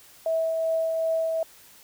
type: tone with tremolo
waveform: sine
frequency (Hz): 650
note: E5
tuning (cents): -24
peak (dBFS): -21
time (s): 0.26-1.43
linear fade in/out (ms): 2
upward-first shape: triangle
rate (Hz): 2.6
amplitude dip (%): 30
effects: white hiss -52 dBFS RMS until 1.83 s